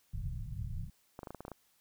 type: low-pass noise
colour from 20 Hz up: pink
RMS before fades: -39 dBFS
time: 0.13-0.9 s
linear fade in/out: 5 ms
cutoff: 160 Hz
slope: 48 dB/octave
type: clicks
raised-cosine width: 1 ms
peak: -29 dBFS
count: 9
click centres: 1.191 / 1.232 / 1.272 / 1.306 / 1.347 / 1.406 / 1.451 / 1.481 / 1.517 s
effects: white hiss -71 dBFS RMS until 1.8 s